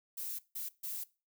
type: noise bursts at uneven times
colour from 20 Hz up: violet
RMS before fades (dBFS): -40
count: 3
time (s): 0.17-0.39 / 0.55-0.69 / 0.83-1.04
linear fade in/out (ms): 10
effects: noise-tail reverb RT60 0.3 s tail -20 dB re dry